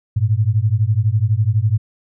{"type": "beating tone pair", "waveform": "sine", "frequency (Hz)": [102, 114], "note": ["G#2", "A#2"], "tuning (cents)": [-31, -38], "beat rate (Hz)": 12, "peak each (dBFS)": -16, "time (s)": [0.16, 1.78], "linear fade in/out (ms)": 10, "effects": []}